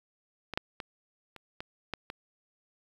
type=clicks; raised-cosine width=0.3 ms; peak=-20 / -12 / -21 / -30 / -22 / -17 / -22 dBFS; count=7; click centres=0.537 / 0.575 / 0.802 / 1.363 / 1.605 / 1.937 / 2.101 s; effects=8-bit